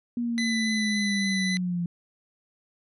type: linear sweep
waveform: sine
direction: down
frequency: 240.4 to 171.3 Hz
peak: -25 dBFS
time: 0.17-1.86 s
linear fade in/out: 2 ms
type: tone with vibrato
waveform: 25% pulse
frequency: 2000 Hz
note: B6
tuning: 21 cents sharp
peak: -23 dBFS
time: 0.38-1.57 s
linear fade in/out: 0 ms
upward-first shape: sine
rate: 3.6 Hz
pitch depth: 8 cents each way
effects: resampled to 24000 Hz